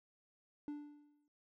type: tone with exponential decay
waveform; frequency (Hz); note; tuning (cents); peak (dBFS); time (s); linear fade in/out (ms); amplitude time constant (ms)
triangle; 293.7; D4; 0; -37; 0.68-1.28; 1; 130
effects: none